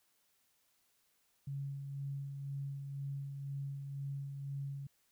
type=tone with tremolo; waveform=sine; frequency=139.2 Hz; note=C#3; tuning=8 cents sharp; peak=-37 dBFS; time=1.47-4.87 s; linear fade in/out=5 ms; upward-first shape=sine; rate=2 Hz; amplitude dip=40%; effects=white hiss -75 dBFS RMS until 5.11 s